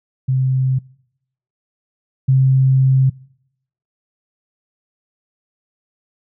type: tone pair in turn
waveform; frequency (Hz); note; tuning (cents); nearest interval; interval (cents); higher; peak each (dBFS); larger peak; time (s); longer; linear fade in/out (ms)
sine; 130.81 / 132.33; C3 / C3; 0 / +20; unison; 20; second; -13 / -9; second; 0.28-0.79 / 2.28-3.1; second; 10
effects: noise-tail reverb RT60 0.8 s tail -25 dB re dry

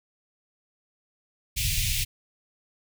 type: band-stop noise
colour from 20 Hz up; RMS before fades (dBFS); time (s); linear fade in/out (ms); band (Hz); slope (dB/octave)
pink; -26; 1.56-2.05; 20; 140 to 2200; 48
effects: none

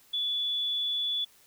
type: tone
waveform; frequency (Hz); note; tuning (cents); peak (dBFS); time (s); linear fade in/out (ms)
sine; 3439; A7; -40; -27; 0.13-1.25; 10
effects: white hiss -60 dBFS RMS until 1.46 s

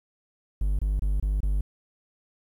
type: tone bursts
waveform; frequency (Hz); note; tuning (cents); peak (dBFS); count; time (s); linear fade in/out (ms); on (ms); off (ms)
triangle; 50; G1; +35; -20; 5; 0.61-1.61; 5; 180; 25
effects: 10-bit

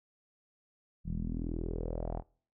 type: tone with low-pass filter sweep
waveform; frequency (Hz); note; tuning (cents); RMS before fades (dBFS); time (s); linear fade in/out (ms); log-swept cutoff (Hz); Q
sawtooth; 41.03; E1; -7; -36; 1.04-2.23; 50; 170 to 800; 4
effects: noise-tail reverb RT60 0.5 s tail -25 dB re dry

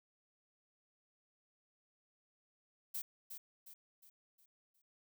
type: noise with echo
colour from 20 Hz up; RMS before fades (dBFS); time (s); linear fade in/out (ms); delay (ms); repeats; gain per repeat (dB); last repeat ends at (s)
violet; -41; 2.94-3.02; 10; 360; 5; -7; 4.82
effects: none

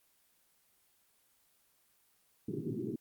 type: band-pass noise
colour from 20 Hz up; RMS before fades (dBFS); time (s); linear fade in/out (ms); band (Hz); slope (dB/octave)
white; -38; 2.48-2.96; 5; 110 to 410; 96
effects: white hiss -71 dBFS RMS until 3 s + Opus 24 kbps

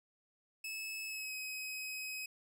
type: tone with pitch glide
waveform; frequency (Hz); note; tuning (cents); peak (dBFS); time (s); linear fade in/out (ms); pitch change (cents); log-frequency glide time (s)
sawtooth; 2600 to 2535; E7 to D#7; -24 to +32; -37; 0.64-2.26; 5; -44; 1.06-1.34
effects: none

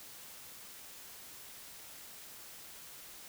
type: silence
effects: white hiss -51 dBFS RMS until 3.28 s

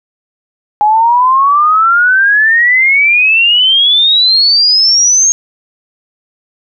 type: exponential sweep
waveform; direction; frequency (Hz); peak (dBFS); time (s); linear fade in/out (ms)
sine; up; 828 to 6560; -5; 0.81-5.32; 0
effects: none

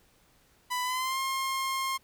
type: tone with pitch glide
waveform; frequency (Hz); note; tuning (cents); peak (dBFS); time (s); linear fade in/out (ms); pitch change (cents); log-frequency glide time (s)
sawtooth; 995 to 1066.4; B5 to C6; +13 to +33; -25; 0.7-1.98; 20; +120; 0.83-1.19
effects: pink hiss -64 dBFS RMS until 2.03 s

